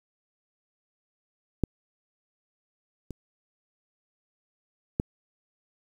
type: clicks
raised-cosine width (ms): 3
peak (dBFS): -10 / -24 / -11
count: 3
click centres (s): 1.637 / 3.107 / 4.999
effects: 8-bit